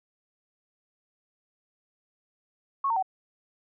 sine tone with pitch steps, 1100 / 914.4 / 760.1 Hz, C#6 / A#5 / F#5, -14 / -34 / +46 cents, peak -23 dBFS, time 2.84-3.026 s, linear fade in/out 5 ms, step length 62 ms, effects none

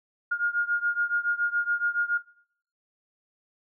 sine beating tone pair, 1418 / 1425.1 Hz, F6 / F6, +26 / +35 cents, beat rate 7.1 Hz, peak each -27 dBFS, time 0.31-2.18 s, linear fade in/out 10 ms, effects noise-tail reverb RT60 0.6 s tail -19 dB re dry

